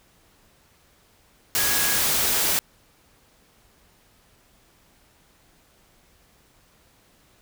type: tone in noise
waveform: sine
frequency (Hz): 1661.2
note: G#6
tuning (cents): 0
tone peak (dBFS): -30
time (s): 1.58-1.98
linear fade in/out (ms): 0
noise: white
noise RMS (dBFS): -22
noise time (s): 1.55-2.59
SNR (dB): -11
effects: pink hiss -59 dBFS RMS until 7.41 s